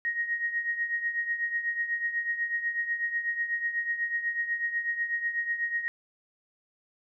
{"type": "tone with tremolo", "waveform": "sine", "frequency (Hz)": 1876, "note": "A#6", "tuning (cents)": 11, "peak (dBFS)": -24, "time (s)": [0.05, 5.88], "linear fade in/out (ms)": 0, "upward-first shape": "triangle", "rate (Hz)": 8.1, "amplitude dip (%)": 75, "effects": []}